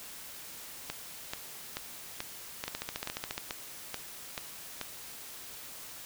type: two click trains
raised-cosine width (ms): 0.2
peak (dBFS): -17 / -17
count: 10 / 11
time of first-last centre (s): 0.9-4.813 / 2.68-3.379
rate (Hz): 2.3 / 14.3
effects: white hiss -46 dBFS RMS until 6.05 s